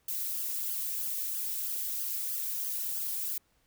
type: noise with flanger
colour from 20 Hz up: violet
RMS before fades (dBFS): -34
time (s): 0.08-3.38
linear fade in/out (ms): 5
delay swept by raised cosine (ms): 0.62 to 2.72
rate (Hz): 3.1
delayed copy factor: +0.9
effects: pink hiss -71 dBFS RMS until 3.66 s